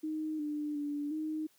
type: tone with pitch steps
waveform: sine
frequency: 311 / 297.8 / 291.1 / 310.8 Hz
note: D#4 / D4 / D4 / D#4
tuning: -1 / +24 / -15 / -2 cents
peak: -33 dBFS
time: 0.03-1.47 s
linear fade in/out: 10 ms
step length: 360 ms
effects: white hiss -68 dBFS RMS until 1.58 s + high-pass 100 Hz 12 dB/octave